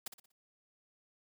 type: noise with echo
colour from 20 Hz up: white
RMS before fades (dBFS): -40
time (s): 0.06-0.08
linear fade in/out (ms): 5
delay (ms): 60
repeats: 4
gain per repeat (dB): -9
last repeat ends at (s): 0.32
effects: none